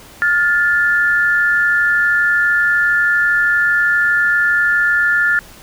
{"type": "tone pair together", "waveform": "sine", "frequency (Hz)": [1415, 1747.6], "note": ["F6", "A6"], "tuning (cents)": [22, -12], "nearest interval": "major third", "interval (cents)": 366, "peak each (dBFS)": -14, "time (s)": [0.22, 5.39], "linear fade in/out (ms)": 0, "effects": ["pink hiss -40 dBFS RMS until 5.62 s"]}